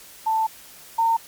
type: tone pair in turn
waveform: sine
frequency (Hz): 885 / 911.5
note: A5 / A#5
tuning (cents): +10 / -39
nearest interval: minor second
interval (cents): 51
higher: second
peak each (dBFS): -18 / -16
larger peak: second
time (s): 0.26-0.47 / 0.98-1.17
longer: first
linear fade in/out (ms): 10
effects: white hiss -45 dBFS RMS until 1.27 s + MP3 96 kbps